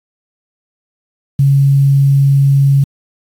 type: tone with quantisation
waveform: sine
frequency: 138.59 Hz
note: C#3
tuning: in tune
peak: -6 dBFS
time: 1.39-2.84 s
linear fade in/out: 5 ms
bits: 6
effects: AAC 64 kbps